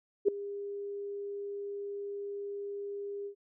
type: tone with ADSR envelope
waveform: sine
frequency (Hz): 403.6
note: G#4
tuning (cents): -49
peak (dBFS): -18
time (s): 0.25-3.35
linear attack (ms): 33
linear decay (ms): 3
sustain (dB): -18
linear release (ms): 89
effects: none